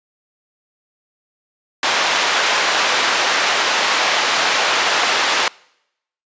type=band-pass noise; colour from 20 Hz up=pink; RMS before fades=-17 dBFS; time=1.83-5.48 s; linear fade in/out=2 ms; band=770 to 5000 Hz; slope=12 dB/octave; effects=noise-tail reverb RT60 0.8 s tail -25 dB re dry + resampled to 16000 Hz